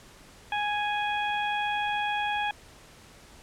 harmonic tone, 830.6 Hz, G#5, in tune, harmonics 1 / 2 / 3 / 4, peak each -28 / -33 / -34 / -37 dBFS, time 0.52-2.51 s, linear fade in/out 2 ms, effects pink hiss -52 dBFS RMS until 3.42 s + low-pass 10000 Hz 12 dB/octave

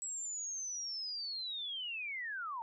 sine linear sweep, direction down, 7800 to 880 Hz, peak -38 dBFS, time 0.02-2.62 s, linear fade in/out 0 ms, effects none

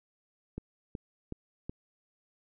click train, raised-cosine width 3 ms, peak -24 dBFS, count 4, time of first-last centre 0.58-1.695 s, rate 2.69 Hz, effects none

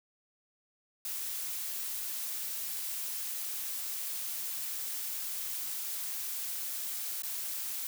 blue noise with dropouts, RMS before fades -37 dBFS, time 1.05-7.87 s, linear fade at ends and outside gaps 1 ms, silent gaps 7.221-7.234 s, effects none

